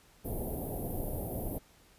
pink band-stop noise, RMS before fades -36 dBFS, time 0.24-1.59 s, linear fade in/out 20 ms, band 760 to 11000 Hz, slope 48 dB/octave, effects pink hiss -62 dBFS RMS until 1.98 s + resampled to 32000 Hz

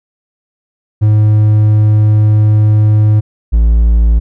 triangle tone pair in turn, 106.6 / 56.37 Hz, G#2 / A1, +46 / +43 cents, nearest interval major seventh, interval 1103 cents, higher first, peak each -3 dBFS, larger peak neither, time 1.01-3.21 / 3.52-4.2 s, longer first, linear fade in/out 20 ms, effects none

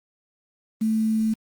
sine tone with quantisation, 220 Hz, A3, in tune, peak -19 dBFS, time 0.81-1.34 s, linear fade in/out 10 ms, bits 7, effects Opus 32 kbps

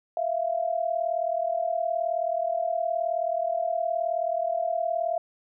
sine tone pair together, 655 / 694 Hz, E5 / F5, -11 / -11 cents, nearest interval minor second, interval 100 cents, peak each -27 dBFS, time 0.17-5.18 s, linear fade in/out 2 ms, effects none

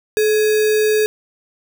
sine tone with sample-and-hold, 429.1 Hz, A4, 43 cents flat, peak -12 dBFS, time 0.17-1.06 s, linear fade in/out 0 ms, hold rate 2100 Hz, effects none

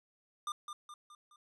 square tone with echo, 1202 Hz, D6, 40 cents sharp, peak -36 dBFS, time 0.47-0.52 s, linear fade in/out 2 ms, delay 210 ms, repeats 4, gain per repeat -6 dB, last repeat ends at 1.36 s, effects resampled to 24000 Hz

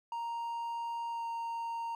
triangle tone with pitch glide, 932.3 to 925.3 Hz, A#5 to A#5, 0 to -13 cents, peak -33 dBFS, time 0.12-1.95 s, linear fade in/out 2 ms, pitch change -13 cents, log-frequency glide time 1.09-1.25 s, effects none

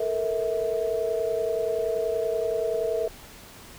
sine tone cluster, 441.6 / 472.1 / 648 Hz, A4 / A#4 / E5, +6 / +22 / -30 cents, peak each -28 dBFS, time 0-3.08 s, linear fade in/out 5 ms, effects pink hiss -46 dBFS RMS until 3.78 s

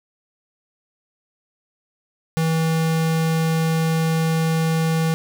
square tone, 161.8 Hz, E3, 32 cents flat, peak -18 dBFS, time 2.37-5.14 s, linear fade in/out 0 ms, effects none

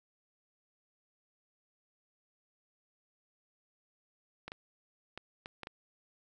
clicks, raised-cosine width 0.3 ms, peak -26 dBFS, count 6, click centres 4.48 / 4.519 / 5.176 / 5.459 / 5.633 / 5.671 s, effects none

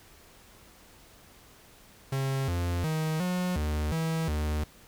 45% pulse tone with pitch steps, 134.9 / 87.3 / 157.3 / 180.8 / 75.6 / 162 / 75.7 Hz, C#3 / F2 / D#3 / F#3 / D#2 / E3 / D#2, -47 / 0 / +19 / -40 / -49 / -30 / -47 cents, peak -27 dBFS, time 2.12-4.64 s, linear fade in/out 5 ms, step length 360 ms, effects pink hiss -55 dBFS RMS until 4.87 s

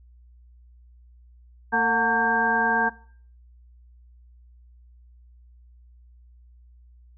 harmonic tone with a mistuned harmonic, 227.2 Hz, A#3, 44 cents flat, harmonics 1 / 2 / 3 / 4 / 5 / 7, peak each -29 / -30 / -28 / -23 / -34 / -22 dBFS, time 1.72-2.9 s, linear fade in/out 20 ms, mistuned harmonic 3, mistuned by +110 cents, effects noise-tail reverb RT60 0.5 s tail -20 dB re dry + added 60 Hz sine -49 dBFS peak until 7.17 s

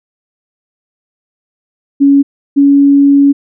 sine tone pair in turn, 279.6 / 281 Hz, C#4 / C#4, +15 / +24 cents, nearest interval unison, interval 9 cents, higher second, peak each -3 dBFS, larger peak neither, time 2-2.23 / 2.56-3.33 s, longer second, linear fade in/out 20 ms, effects none

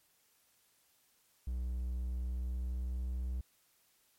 triangle tone with pitch glide, 61.74 to 62.67 Hz, B1 to B1, 0 to +26 cents, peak -32 dBFS, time 1.47-3.41 s, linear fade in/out 5 ms, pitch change +26 cents, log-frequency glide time 2.12-3.29 s, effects white hiss -71 dBFS RMS until 4.18 s + MP3 64 kbps

